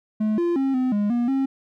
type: tone with pitch steps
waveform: triangle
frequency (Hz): 214.8 / 345 / 269.6 / 255.7 / 206 / 239.5 / 269.3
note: A3 / F4 / C#4 / C4 / G#3 / A#3 / C#4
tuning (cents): -41 / -21 / -48 / -40 / -14 / +47 / -50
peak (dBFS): -17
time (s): 0.2-1.46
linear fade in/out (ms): 10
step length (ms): 180
effects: none